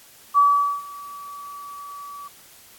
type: tone with ADSR envelope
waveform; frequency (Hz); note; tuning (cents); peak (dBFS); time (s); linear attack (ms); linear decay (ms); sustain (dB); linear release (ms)
sine; 1146; D6; -43; -11; 0.34-2.28; 37; 440; -23; 6
effects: white hiss -49 dBFS RMS until 2.78 s + AAC 64 kbps